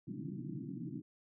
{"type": "band-pass noise", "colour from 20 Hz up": "pink", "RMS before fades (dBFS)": -43, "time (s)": [0.07, 1.02], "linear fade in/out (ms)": 10, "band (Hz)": [120, 340], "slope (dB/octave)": 96, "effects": []}